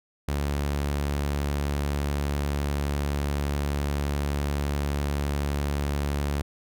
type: tone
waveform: sawtooth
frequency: 71.7 Hz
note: D2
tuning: 41 cents flat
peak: -21 dBFS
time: 0.28-6.42 s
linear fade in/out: 5 ms
effects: none